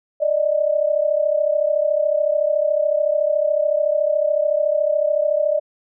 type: tone pair together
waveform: sine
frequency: 587 / 620.8 Hz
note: D5 / D#5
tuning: -1 / -4 cents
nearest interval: minor second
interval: 97 cents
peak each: -18 / -19 dBFS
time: 0.2-5.6 s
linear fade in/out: 20 ms
effects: none